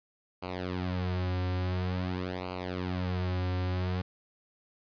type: tone with flanger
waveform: sawtooth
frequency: 91.2 Hz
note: F#2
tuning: 24 cents flat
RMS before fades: -32 dBFS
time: 0.42-4.02 s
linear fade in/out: 10 ms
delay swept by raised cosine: 0.56 to 4.76 ms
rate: 0.48 Hz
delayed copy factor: -0.85
effects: resampled to 11025 Hz + 11-bit